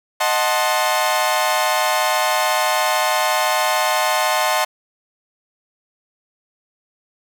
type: chord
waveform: sawtooth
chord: D# diminished seventh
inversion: none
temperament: equal with one note detuned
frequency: 622.3 / 740 / 880 / 1053.8 Hz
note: D#5 / F#5 / A5 / C6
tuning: 0 / 0 / 0 / +12 cents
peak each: -18 dBFS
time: 0.2-4.65 s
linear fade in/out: 10 ms
effects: none